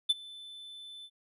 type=tone with ADSR envelope; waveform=triangle; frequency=3520 Hz; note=A7; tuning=in tune; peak=-19 dBFS; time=0.09-1.1 s; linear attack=12 ms; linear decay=29 ms; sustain=-24 dB; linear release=55 ms; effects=resampled to 32000 Hz